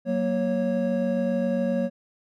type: tone cluster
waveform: triangle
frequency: 187.6 / 234.9 / 551 Hz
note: F#3 / A#3 / C#5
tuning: +24 / +13 / -11 cents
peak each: -26 / -24 / -24 dBFS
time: 0.05-1.9 s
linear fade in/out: 50 ms
effects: none